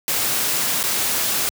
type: noise with dropouts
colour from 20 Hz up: white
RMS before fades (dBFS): -21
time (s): 0.08-1.49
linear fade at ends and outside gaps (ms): 0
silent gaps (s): 0.83-0.838
effects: high-pass 100 Hz 12 dB/octave